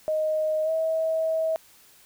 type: tone with pitch glide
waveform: sine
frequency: 622.3 to 642.8 Hz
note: D#5 to E5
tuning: 0 to -44 cents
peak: -22 dBFS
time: 0.08-1.56 s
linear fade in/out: 0 ms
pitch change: +56 cents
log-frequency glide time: 0.64-0.7 s
effects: white hiss -55 dBFS RMS until 2.05 s